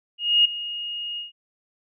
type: tone with ADSR envelope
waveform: sine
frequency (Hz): 2861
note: F7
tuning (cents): +41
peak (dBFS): -12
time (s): 0.18-1.32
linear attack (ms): 270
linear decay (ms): 8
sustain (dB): -16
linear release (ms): 140
effects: none